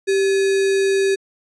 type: tone with sample-and-hold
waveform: sine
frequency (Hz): 390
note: G4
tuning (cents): -9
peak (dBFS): -14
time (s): 0.07-1.16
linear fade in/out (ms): 20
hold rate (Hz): 2100
effects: resampled to 22050 Hz